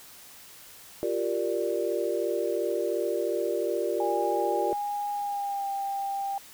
sine chord, G minor seventh, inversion third, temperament equal, 349.2 / 392 / 466.2 / 587.3 Hz, F4 / G4 / Bb4 / D5, 0 / 0 / 0 / 0 cents, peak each -31 dBFS, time 1.03-4.73 s, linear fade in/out 0 ms
sine tone with pitch glide, 820 to 792.5 Hz, G#5 to G5, -22 to +19 cents, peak -28 dBFS, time 4-6.38 s, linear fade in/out 2 ms, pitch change -59 cents, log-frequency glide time 5.13-5.7 s
effects white hiss -49 dBFS RMS until 6.53 s

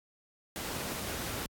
pink noise, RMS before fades -37 dBFS, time 0.56-1.46 s, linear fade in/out 0 ms, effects high-pass 60 Hz 12 dB/octave + AAC 64 kbps

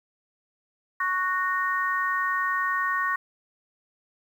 sine chord, F# major, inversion second, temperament just, 1110 / 1480 / 1850 Hz, C#6 / F#6 / A#6, +2 / 0 / -14 cents, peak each -26 / -31 / -27 dBFS, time 1-3.16 s, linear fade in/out 5 ms, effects 9-bit

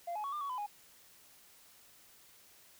sine tone with pitch steps, 691 / 844 / 1116 / 1198 / 1122 / 1008 / 827 Hz, F5 / G#5 / C#6 / D6 / C#6 / B5 / G#5, -19 / +28 / +11 / +34 / +21 / +35 / -8 cents, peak -34 dBFS, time 0.07-0.665 s, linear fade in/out 10 ms, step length 85 ms, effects tanh soft clip ceiling -34 dBFS + white hiss -61 dBFS RMS until 2.79 s

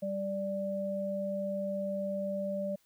sine tone pair together, 196 / 587.3 Hz, G3 / D5, 0 / 0 cents, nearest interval octave + perfect fifth, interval 1900 cents, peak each -36 / -33 dBFS, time 0.02-2.76 s, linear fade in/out 10 ms, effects white hiss -70 dBFS RMS until 2.85 s

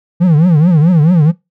triangle tone with vibrato, 164.5 Hz, E3, 3 cents flat, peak -3 dBFS, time 0.2-1.32 s, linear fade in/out 20 ms, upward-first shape triangle, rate 4.6 Hz, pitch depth 240 cents each way, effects noise-tail reverb RT60 0.2 s tail -20 dB re dry

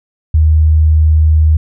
sine tone, 78 Hz, D#2, 5 cents sharp, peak -5 dBFS, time 0.34-1.57 s, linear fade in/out 5 ms, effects none

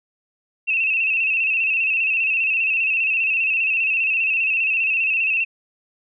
sine tone with vibrato, 2637 Hz, E7, in tune, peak -17 dBFS, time 0.67-5.45 s, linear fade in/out 20 ms, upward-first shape square, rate 15 Hz, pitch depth 50 cents each way, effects none

